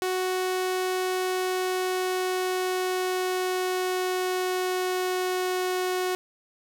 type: tone with pitch glide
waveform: sawtooth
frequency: 370 to 367.2 Hz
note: F#4 to F#4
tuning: 0 to -13 cents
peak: -21 dBFS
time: 0.02-6.15 s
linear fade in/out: 0 ms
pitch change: -13 cents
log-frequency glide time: 0.99-5.71 s
effects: none